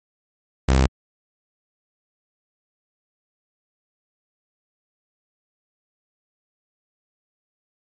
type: tone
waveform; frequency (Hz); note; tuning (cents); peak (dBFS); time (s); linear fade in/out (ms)
sawtooth; 65.8; C2; +10; -10; 0.68-0.87; 10
effects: MP3 32 kbps